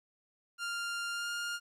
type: tone with pitch glide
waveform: sawtooth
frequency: 1396.9 to 1410.7 Hz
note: F6 to F6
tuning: 0 to +17 cents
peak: -31 dBFS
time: 0.58-1.6 s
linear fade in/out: 50 ms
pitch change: +17 cents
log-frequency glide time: 1.11-1.3 s
effects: low-pass 10000 Hz 12 dB/octave + 12-bit